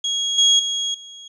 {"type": "tone with level steps", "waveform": "35% pulse", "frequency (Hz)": 3300, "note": "G#7", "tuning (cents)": -12, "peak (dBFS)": [-18, -10, -19, -35], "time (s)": [0.04, 1.28], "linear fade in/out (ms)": 5, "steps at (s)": [0.38, 0.59, 0.94], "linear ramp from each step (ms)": 5, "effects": ["resampled to 24000 Hz"]}